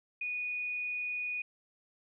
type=tone; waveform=sine; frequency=2468 Hz; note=D#7; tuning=15 cents flat; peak=-33 dBFS; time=0.21-1.42 s; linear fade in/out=5 ms; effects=none